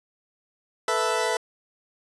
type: chord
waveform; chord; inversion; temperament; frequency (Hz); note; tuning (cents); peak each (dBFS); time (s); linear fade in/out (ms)
20% pulse; A suspended second; none; equal; 440 / 493.9 / 659.3; A4 / B4 / E5; 0 / 0 / 0; -22 / -22 / -22; 0.88-1.37; 2
effects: resampled to 24000 Hz